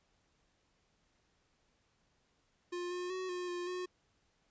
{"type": "tone with pitch steps", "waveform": "square", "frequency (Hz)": [353.3, 358.1, 372.2, 358.5, 353.2, 362.8], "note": ["F4", "F4", "F#4", "F4", "F4", "F#4"], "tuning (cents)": [20, 43, 10, 45, 20, -34], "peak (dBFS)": -38, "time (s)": [2.72, 3.86], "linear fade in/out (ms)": 10, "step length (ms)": 190, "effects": ["pink hiss -75 dBFS RMS until 4.5 s", "resampled to 16000 Hz"]}